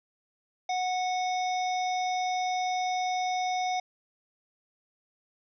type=harmonic tone with a mistuned harmonic; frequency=735 Hz; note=F#5; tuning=12 cents flat; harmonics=1 / 3 / 5 / 7 / 8; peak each=-27 / -37 / -41 / -44 / -45 dBFS; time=0.69-3.8 s; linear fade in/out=5 ms; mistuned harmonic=7; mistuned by=+18 cents; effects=none